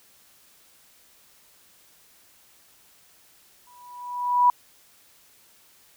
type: tone with exponential growth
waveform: sine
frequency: 980 Hz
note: B5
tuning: 14 cents flat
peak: -12 dBFS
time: 3.67-4.5 s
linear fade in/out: 2 ms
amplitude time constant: 180 ms
effects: white hiss -57 dBFS RMS until 5.96 s